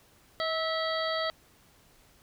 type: harmonic tone with a mistuned harmonic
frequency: 651 Hz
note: E5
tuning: 22 cents flat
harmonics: 1 / 2 / 3 / 5 / 6 / 7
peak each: -31 / -34 / -36 / -38 / -39 / -39 dBFS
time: 0.4-1.3 s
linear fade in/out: 0 ms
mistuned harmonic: 1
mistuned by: -26 cents
effects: pink hiss -61 dBFS RMS until 2.22 s